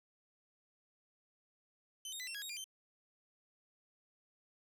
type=tone with pitch steps; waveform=20% pulse; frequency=3058 / 3708 / 2004 / 2710 / 1654 / 3762 / 2398 / 3103 Hz; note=G7 / A#7 / B6 / E7 / G#6 / A#7 / D7 / G7; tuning=-44 / -10 / +25 / +47 / -8 / +15 / +36 / -18 cents; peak=-37 dBFS; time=2.05-2.642 s; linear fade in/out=2 ms; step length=74 ms; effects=none